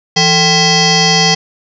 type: tone with frequency modulation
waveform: sine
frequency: 2603 Hz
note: E7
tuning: 22 cents flat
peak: -7 dBFS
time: 0.16-1.35 s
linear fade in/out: 10 ms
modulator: 609 Hz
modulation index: 5
effects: none